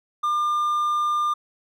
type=tone; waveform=triangle; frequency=1200 Hz; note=D6; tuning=37 cents sharp; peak=-18 dBFS; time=0.23-1.34 s; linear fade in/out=10 ms; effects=none

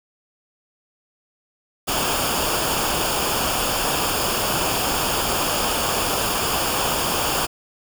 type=noise with comb filter; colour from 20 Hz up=pink; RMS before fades=-22 dBFS; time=1.87-7.47 s; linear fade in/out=20 ms; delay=0.5 ms; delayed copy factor=-0.65; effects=none

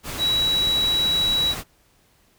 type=tone in noise; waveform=sine; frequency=3900 Hz; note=B7; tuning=23 cents flat; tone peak=-18 dBFS; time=0.18-1.55 s; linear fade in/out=50 ms; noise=pink; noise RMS=-31 dBFS; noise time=0.03-1.64 s; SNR=+10 dB; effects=pink hiss -60 dBFS RMS until 2.38 s

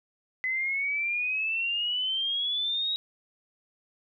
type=exponential sweep; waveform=sine; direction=up; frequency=2020 to 3828 Hz; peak=-26 dBFS; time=0.44-2.96 s; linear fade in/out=0 ms; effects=none

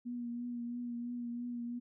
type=tone with vibrato; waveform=sine; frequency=240.1 Hz; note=B3; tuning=49 cents flat; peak=-37 dBFS; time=0.05-1.8 s; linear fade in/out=20 ms; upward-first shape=triangle; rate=3 Hz; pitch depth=29 cents each way; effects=none

